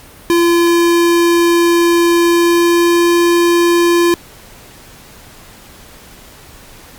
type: tone with pitch glide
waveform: square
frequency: 342 to 344.2 Hz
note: F4 to F4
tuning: -36 to -25 cents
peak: -9 dBFS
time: 0.3-4.14 s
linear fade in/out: 0 ms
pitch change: +11 cents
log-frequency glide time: 2.19-3.15 s
effects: pink hiss -39 dBFS RMS until 6.98 s + Opus 48 kbps